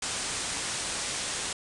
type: low-pass noise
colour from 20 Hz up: white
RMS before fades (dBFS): -33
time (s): 0.02-1.53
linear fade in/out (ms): 5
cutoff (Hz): 9600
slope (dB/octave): 96
effects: none